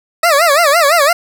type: tone with vibrato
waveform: 20% pulse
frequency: 622.3 Hz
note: D#5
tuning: in tune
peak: -3 dBFS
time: 0.23-1.13 s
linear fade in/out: 5 ms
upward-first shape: sine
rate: 5.9 Hz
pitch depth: 200 cents each way
effects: none